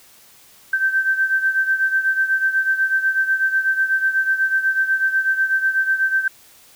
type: beating tone pair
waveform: sine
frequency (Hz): 1554 / 1562.1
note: G6 / G6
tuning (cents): -16 / -7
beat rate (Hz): 8.1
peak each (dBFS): -17 / -22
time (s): 0.73-6.28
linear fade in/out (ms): 5
effects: white hiss -49 dBFS RMS until 6.75 s